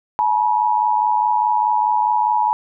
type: tone pair together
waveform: sine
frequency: 857 / 961.8 Hz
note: A5 / B5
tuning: -46 / -46 cents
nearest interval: major second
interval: 200 cents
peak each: -17 dBFS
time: 0.19-2.53 s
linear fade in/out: 0 ms
effects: none